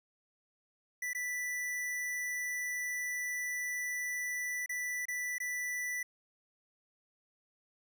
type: tone with dropouts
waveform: square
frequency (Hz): 1975.5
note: B6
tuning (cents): 0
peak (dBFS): -35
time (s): 1.02-6.03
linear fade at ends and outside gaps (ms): 5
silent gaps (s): 1.133-1.148 / 4.661-4.693 / 5.055-5.083 / 5.383-5.401
effects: none

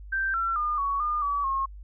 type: tone with pitch steps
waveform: sine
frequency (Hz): 1566 / 1353 / 1211 / 1120 / 1211 / 1143 / 1080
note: G6 / E6 / D#6 / C#6 / D#6 / D6 / C#6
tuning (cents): -2 / +45 / -47 / +18 / -47 / -47 / -45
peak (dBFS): -24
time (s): 0.12-1.66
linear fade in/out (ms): 10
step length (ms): 220
effects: added 50 Hz sine -40 dBFS peak until 1.83 s

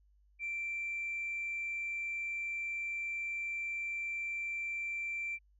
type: tone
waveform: sine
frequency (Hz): 2349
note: D7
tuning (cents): 0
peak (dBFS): -34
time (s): 0.39-5.39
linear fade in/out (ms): 50
effects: tanh soft clip ceiling -31 dBFS + added 50 Hz sine -64 dBFS peak until 5.59 s

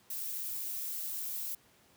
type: noise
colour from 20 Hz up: violet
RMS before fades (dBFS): -38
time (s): 0.1-1.55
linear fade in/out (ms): 5
effects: pink hiss -64 dBFS RMS until 1.96 s + high-pass 100 Hz 12 dB/octave

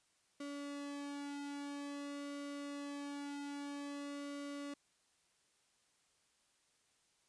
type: tone with flanger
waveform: sawtooth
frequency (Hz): 285.2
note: C#4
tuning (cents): +49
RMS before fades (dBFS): -45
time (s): 0.4-4.74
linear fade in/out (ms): 5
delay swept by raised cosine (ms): 1.2 to 2.3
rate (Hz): 0.25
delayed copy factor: -0.85
effects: white hiss -75 dBFS RMS until 7.28 s + resampled to 22050 Hz

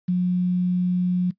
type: tone with quantisation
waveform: sine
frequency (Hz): 180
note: F#3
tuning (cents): -47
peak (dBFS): -18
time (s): 0.08-1.31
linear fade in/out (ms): 10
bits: 8
effects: noise-tail reverb RT60 0.1 s tail -19 dB re dry + resampled to 11025 Hz

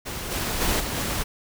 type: noise with level steps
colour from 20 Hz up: pink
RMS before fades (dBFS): -32 / -27 / -23 / -29 / -27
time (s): 0.05-1.24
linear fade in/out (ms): 20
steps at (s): 0.3 / 0.6 / 0.79 / 0.95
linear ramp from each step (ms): 20
effects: none

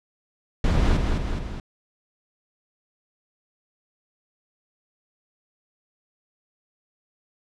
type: noise with echo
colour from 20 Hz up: brown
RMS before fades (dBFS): -20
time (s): 0.64-0.97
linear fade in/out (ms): 2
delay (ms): 210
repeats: 3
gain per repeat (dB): -4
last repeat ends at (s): 1.6
effects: low-pass 6000 Hz 12 dB/octave

